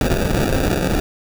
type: noise with sample-and-hold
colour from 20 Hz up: pink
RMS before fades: -18 dBFS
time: 0.01-1 s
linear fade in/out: 2 ms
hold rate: 1050 Hz
effects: none